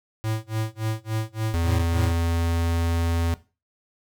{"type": "tone with tremolo", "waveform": "square", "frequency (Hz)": 110, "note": "A2", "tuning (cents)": 0, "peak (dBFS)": -23, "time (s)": [0.24, 2.15], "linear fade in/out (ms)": 0, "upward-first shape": "sine", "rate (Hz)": 3.5, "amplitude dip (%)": 100}
{"type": "tone", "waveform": "square", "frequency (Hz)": 84, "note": "E2", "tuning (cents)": 33, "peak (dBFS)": -22, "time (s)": [1.54, 3.34], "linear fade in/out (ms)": 0}
{"effects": ["noise-tail reverb RT60 0.3 s tail -17 dB re dry"]}